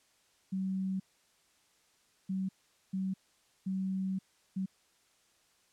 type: tone bursts at uneven times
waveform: sine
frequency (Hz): 190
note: F#3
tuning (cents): +46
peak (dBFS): -31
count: 5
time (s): 0.52-1 / 2.29-2.49 / 2.93-3.14 / 3.66-4.19 / 4.56-4.66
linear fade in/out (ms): 10
effects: white hiss -69 dBFS RMS until 5.72 s + low-pass 9000 Hz 12 dB/octave